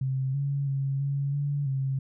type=tone with pitch steps; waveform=sine; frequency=132.5 / 140.3 / 136.8 / 139.9 / 143.2 / 134.6 Hz; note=C3 / C#3 / C#3 / C#3 / D3 / C3; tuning=+22 / +21 / -23 / +16 / -43 / +49 cents; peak=-25 dBFS; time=0.01-1.99 s; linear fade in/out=5 ms; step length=330 ms; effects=none